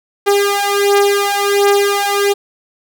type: beating tone pair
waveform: sawtooth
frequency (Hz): 402.6 / 404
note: G4 / G#4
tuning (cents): +46 / -48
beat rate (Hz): 1.4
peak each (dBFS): -10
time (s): 0.26-2.34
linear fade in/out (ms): 20
effects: none